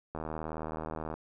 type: click train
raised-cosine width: 1 ms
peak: -23 dBFS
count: 79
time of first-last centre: 0.15-1.14 s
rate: 78.8 Hz
effects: none